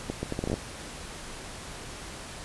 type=accelerating click train; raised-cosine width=2 ms; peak=-16 dBFS; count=10; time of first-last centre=0.1-0.54 s; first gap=130 ms; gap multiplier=0.72; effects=pink hiss -41 dBFS RMS until 2.44 s + resampled to 24000 Hz